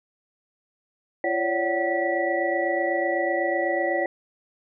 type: tone cluster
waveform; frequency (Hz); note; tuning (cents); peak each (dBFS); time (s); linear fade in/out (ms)
sine; 340.8 / 551 / 579 / 750 / 1951; F4 / C#5 / D5 / F#5 / B6; -42 / -11 / -25 / +23 / -22; -28; 1.24-4.06; 2
effects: none